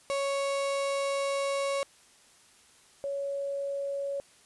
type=tone pair in turn; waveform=35% pulse / sine; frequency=554.4 / 558.6 Hz; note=C#5 / C#5; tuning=0 / +13 cents; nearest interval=unison; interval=13 cents; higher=second; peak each=-26 / -30 dBFS; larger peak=first; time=0.1-1.83 / 3.04-4.2 s; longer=first; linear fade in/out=0 ms; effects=white hiss -59 dBFS RMS until 4.45 s + resampled to 24000 Hz